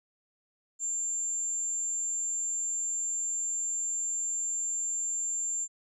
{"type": "tone", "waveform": "sine", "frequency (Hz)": 7290, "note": "A#8", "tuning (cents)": -40, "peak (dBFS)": -29, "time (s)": [0.79, 5.68], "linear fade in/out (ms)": 50, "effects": []}